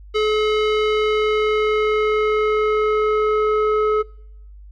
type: tone with low-pass filter sweep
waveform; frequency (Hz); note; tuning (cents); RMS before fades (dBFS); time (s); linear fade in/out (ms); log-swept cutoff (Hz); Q
square; 427.8; A4; -49; -18; 0.14-4.03; 20; 3600 to 1300; 1.6
effects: noise-tail reverb RT60 0.8 s tail -25 dB re dry + added 50 Hz sine -38 dBFS peak until 4.71 s